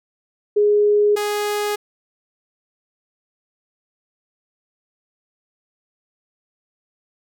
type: tone pair in turn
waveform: sine / sawtooth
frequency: 415.3 / 415.3 Hz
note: G#4 / G#4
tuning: 0 / 0 cents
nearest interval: unison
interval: 0 cents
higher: neither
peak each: -12 / -16 dBFS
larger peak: first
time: 0.56-1.16 / 1.16-1.76 s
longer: neither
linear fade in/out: 10 ms
effects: none